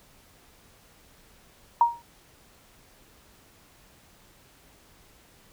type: tone with exponential decay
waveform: sine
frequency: 941 Hz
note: A#5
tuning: 16 cents sharp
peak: -12 dBFS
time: 1.81-2.02 s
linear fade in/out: 2 ms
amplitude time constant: 44 ms
effects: pink hiss -57 dBFS RMS until 5.52 s